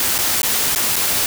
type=noise with dropouts; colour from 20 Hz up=white; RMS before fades=-18 dBFS; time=0-1.26 s; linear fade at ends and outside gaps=1 ms; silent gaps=0.181-0.187 / 0.418-0.431 / 0.75-0.759 / 0.958-0.963 s; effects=none